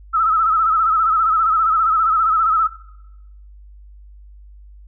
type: tone with vibrato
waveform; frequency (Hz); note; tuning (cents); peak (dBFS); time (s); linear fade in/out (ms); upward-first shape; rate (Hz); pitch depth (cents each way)
sine; 1300; E6; -24; -13; 0.13-2.68; 20; sine; 15; 67
effects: noise-tail reverb RT60 0.9 s tail -18 dB re dry + added 50 Hz sine -39 dBFS peak until 4.87 s